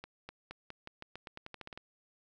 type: accelerating click train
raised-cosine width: 0.3 ms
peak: -28 dBFS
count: 15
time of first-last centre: 0.04-1.775 s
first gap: 250 ms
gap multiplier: 0.88
effects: none